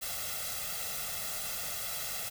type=noise with comb filter; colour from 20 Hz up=white; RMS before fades=-37 dBFS; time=0.01-2.3 s; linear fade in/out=20 ms; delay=1.5 ms; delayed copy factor=+0.95; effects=none